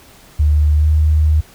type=tone with pitch glide; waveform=sine; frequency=74.9 to 76.92 Hz; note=D2 to D#2; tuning=+35 to -19 cents; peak=-9 dBFS; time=0.39-1.41 s; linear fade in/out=10 ms; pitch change=+46 cents; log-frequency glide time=0.77-0.87 s; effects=pink hiss -44 dBFS RMS until 1.54 s